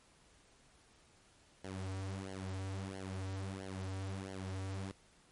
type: tone with flanger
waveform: sawtooth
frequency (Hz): 95.6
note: G2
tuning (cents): -43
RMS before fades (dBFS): -42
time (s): 1.64-4.92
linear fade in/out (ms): 5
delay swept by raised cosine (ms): 0.8 to 5.8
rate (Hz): 1.5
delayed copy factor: -0.85
effects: pink hiss -66 dBFS RMS until 5.31 s + MP3 48 kbps